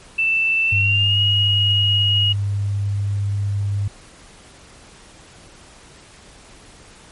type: tone with pitch glide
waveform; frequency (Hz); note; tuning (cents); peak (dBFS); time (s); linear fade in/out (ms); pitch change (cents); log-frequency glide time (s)
sine; 2660 to 2884; E7 to F#7; +15 to -45; -15; 0.18-2.33; 10; +140; 0.65-1.19
type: tone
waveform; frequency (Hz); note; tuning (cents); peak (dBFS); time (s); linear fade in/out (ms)
sine; 100.7; G2; +47; -18; 0.72-3.88; 5
effects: pink hiss -45 dBFS RMS until 7.11 s + MP3 48 kbps